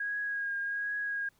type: tone with vibrato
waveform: sine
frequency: 1640 Hz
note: G#6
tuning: 22 cents flat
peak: -31 dBFS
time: 0-1.29 s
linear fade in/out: 5 ms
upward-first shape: triangle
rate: 1.3 Hz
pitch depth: 27 cents each way
effects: pink hiss -69 dBFS RMS until 1.39 s